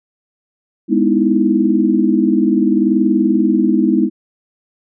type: chord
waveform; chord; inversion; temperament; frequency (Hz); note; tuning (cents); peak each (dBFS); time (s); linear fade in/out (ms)
sine; E major seventh; first; just; 206 / 247.2 / 309 / 329.6; G#3 / B3 / D#4 / E4; -14 / +2 / -12 / 0; -16; 0.88-4.1; 50
effects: none